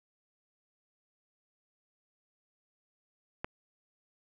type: click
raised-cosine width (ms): 0.5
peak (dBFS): -19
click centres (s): 3.445
effects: none